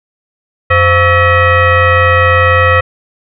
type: tone with frequency modulation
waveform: sine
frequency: 698.5 Hz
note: F5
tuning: in tune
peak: -5 dBFS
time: 0.7-2.81 s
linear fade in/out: 10 ms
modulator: 608 Hz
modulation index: 2.6
effects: none